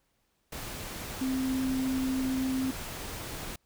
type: tone in noise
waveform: sine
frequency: 261.6 Hz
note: C4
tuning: in tune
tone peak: -27 dBFS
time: 1.21-2.71 s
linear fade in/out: 5 ms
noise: pink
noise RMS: -39 dBFS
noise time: 0.52-3.56 s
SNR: +9 dB
effects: pink hiss -74 dBFS RMS until 3.65 s